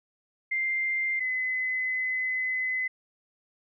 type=tone pair in turn; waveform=sine; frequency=2095 / 2027 Hz; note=C7 / B6; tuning=+2 / +45 cents; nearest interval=minor second; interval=57 cents; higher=first; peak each=-25 / -26 dBFS; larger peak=first; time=0.51-1.2 / 1.2-2.88 s; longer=second; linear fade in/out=10 ms; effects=none

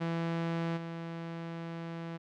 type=tone with level steps; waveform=sawtooth; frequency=166.7 Hz; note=E3; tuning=20 cents sharp; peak=-27 / -34 dBFS; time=0-2.18 s; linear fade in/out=20 ms; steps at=0.76 s; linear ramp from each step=20 ms; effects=low-pass 3000 Hz 12 dB/octave

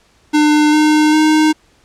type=tone with pitch steps; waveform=square; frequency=300.7 / 305.1 / 309.5 Hz; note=D4 / D#4 / D#4; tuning=+41 / -34 / -9 cents; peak=-9 dBFS; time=0.33-1.53 s; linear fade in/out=20 ms; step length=400 ms; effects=pink hiss -53 dBFS RMS until 1.84 s + low-pass 8000 Hz 12 dB/octave

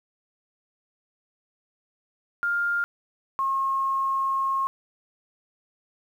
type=tone pair in turn; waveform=sine; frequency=1404 / 1079.2 Hz; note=F6 / C#6; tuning=+9 / -47 cents; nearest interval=perfect fourth; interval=456 cents; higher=first; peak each=-22 dBFS; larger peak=neither; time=2.43-2.84 / 3.39-4.67 s; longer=second; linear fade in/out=0 ms; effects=9-bit

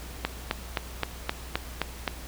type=click train; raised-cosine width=0.3 ms; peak=-9 dBFS; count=8; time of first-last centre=0.25-2.078 s; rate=3.83 Hz; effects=added 60 Hz sine -40 dBFS peak until 2.27 s + pink hiss -44 dBFS RMS until 2.27 s

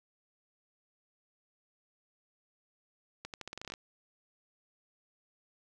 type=accelerating click train; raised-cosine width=0.2 ms; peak=-24 dBFS; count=12; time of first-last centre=3.25-3.738 s; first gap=88 ms; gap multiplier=0.85; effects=none

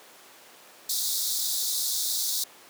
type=high-pass noise; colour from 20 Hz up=pink; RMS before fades=-28 dBFS; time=0.89-2.44 s; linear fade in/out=5 ms; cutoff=3600 Hz; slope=96 dB/octave; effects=pink hiss -50 dBFS RMS until 2.69 s + high-pass 400 Hz 12 dB/octave

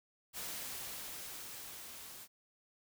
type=noise with level ramp; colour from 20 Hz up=white; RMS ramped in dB=-42 to -51 dBFS; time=0.33-2.28 s; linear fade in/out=50 ms; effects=none

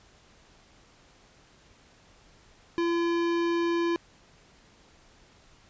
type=tone with hard clipping; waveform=sine; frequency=340 Hz; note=F4; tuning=46 cents flat; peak=-26 dBFS; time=2.78-3.96 s; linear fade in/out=0 ms; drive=18 dB; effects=pink hiss -58 dBFS RMS until 5.69 s + resampled to 16000 Hz

